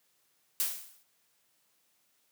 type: noise with exponential decay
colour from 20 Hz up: blue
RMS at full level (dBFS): -27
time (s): 0.6-1.03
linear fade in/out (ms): 1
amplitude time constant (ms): 92
effects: white hiss -72 dBFS RMS until 2.31 s + high-pass 100 Hz 12 dB/octave